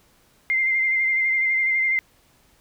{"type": "tone with vibrato", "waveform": "sine", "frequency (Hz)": 2093, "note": "C7", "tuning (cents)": 0, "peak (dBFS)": -18, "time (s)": [0.5, 1.99], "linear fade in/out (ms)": 0, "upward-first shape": "sine", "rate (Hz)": 12, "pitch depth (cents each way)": 25, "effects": ["pink hiss -59 dBFS RMS until 2.6 s"]}